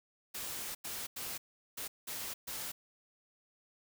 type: noise bursts at uneven times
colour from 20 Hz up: white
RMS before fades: -41 dBFS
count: 6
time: 0.34-0.75 / 0.84-1.07 / 1.16-1.38 / 1.77-1.88 / 2.07-2.34 / 2.47-2.72 s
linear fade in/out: 10 ms
effects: none